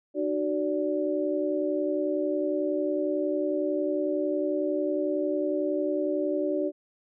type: tone cluster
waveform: sine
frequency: 302.6 / 373.6 / 581 Hz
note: D#4 / F#4 / D5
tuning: -48 / +17 / -19 cents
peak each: -29 dBFS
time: 0.14-6.72 s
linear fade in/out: 50 ms
effects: none